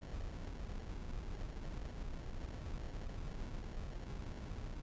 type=noise with sample-and-hold; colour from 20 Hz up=brown; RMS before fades=-44 dBFS; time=0.01-4.82 s; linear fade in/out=20 ms; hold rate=1225 Hz; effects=resampled to 16000 Hz